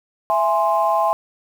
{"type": "chord", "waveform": "sine", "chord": "E augmented", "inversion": "none", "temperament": "equal with one note detuned", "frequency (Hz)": [664.6, 830.6, 1046.5], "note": ["E5", "G#5", "B#5"], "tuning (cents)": [14, 0, 0], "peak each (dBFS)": -19, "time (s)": [0.3, 1.13], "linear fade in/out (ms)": 0, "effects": ["tanh soft clip ceiling -5 dBFS", "7-bit"]}